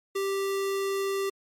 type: tone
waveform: square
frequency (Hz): 392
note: G4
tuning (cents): 0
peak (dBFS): -27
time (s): 0.15-1.3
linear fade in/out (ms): 10
effects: MP3 64 kbps